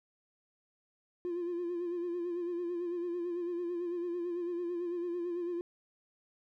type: tone with vibrato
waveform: triangle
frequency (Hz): 348.3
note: F4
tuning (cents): -5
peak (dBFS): -30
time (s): 1.25-5.61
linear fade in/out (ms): 0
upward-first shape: sine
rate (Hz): 9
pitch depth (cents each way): 46
effects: tanh soft clip ceiling -29 dBFS